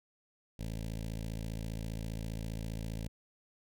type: tone with notch filter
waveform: 15% pulse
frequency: 55 Hz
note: A1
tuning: in tune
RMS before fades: -39 dBFS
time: 0.59-3.08 s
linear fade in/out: 5 ms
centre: 1200 Hz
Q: 0.58
effects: none